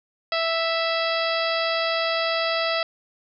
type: harmonic tone with a mistuned harmonic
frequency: 659.3 Hz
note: E5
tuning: in tune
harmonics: 1 / 2 / 3 / 4 / 5 / 6 / 7 / 8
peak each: -25 / -28 / -30 / -31 / -32 / -33 / -33 / -34 dBFS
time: 0.32-2.83 s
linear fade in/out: 2 ms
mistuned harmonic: 8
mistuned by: -74 cents
effects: none